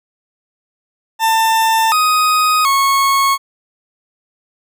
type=tone with pitch steps; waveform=40% pulse; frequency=894 / 1251 / 1099 Hz; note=A5 / D#6 / C#6; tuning=+27 / +9 / -15 cents; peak=-10 dBFS; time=1.19-3.38 s; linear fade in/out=50 ms; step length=730 ms; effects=none